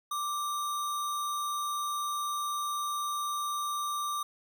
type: tone with sample-and-hold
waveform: sine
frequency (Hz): 1176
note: D6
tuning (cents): +2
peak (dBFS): -30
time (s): 0.11-4.23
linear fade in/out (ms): 5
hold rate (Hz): 4900
effects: none